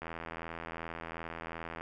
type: click train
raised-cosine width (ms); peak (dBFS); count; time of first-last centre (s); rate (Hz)
0.5; -25; 149; 0.02-1.81; 82.7
effects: none